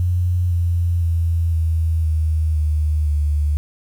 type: tone with pitch steps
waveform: sine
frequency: 88.8 / 86.17 / 83.62 / 81.15 / 78.75 / 76.42 / 74.16 Hz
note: F2 / F2 / E2 / E2 / D#2 / D#2 / D2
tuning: +29 / -23 / +25 / -27 / +21 / -31 / +17 cents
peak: -15 dBFS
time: 0-3.57 s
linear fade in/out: 0 ms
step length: 510 ms
effects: 8-bit